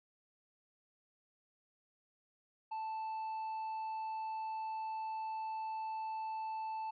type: tone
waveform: triangle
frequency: 880 Hz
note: A5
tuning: in tune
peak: -36 dBFS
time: 2.71-6.91 s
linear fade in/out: 10 ms
effects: resampled to 11025 Hz